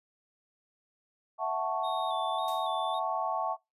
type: chord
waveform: sine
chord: F# minor seventh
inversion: third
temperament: equal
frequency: 659.3 / 740 / 880 / 1108.7 Hz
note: E5 / F#5 / A5 / C#6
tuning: 0 / 0 / 0 / 0 cents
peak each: -34 dBFS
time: 1.38-3.57 s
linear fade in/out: 50 ms
type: tone with vibrato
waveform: triangle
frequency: 3612 Hz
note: A7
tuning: 45 cents sharp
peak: -39 dBFS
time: 1.83-3 s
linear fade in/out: 20 ms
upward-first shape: square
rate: 1.8 Hz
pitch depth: 46 cents each way
type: noise with exponential decay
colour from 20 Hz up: blue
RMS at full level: -43 dBFS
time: 2.48-2.79 s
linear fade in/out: 1 ms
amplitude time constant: 67 ms
effects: noise-tail reverb RT60 0.2 s tail -24 dB re dry + resampled to 32000 Hz